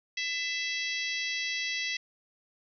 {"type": "harmonic tone with a mistuned harmonic", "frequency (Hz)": 659.3, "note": "E5", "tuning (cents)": 0, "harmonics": [3, 4, 5, 6, 7, 8, 9], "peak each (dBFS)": [-34, -36, -38, -40, -41, -42, -43], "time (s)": [0.17, 1.97], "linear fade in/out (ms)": 5, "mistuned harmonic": 3, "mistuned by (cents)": 24, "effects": []}